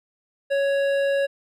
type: tone with hard clipping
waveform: sine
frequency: 556 Hz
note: C#5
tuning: 5 cents sharp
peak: -21 dBFS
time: 0.5-1.27 s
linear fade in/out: 20 ms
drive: 11 dB
effects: none